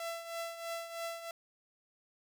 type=tone with tremolo; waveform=sawtooth; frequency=670 Hz; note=E5; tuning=28 cents sharp; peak=-32 dBFS; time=0-1.31 s; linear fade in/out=2 ms; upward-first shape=triangle; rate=3.1 Hz; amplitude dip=70%; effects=none